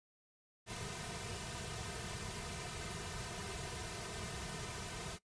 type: noise with comb filter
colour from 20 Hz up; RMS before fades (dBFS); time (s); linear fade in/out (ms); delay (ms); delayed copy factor
pink; -44; 0.66-5.19; 50; 3.6; -0.9
effects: noise-tail reverb RT60 0.1 s tail -19 dB re dry + resampled to 22050 Hz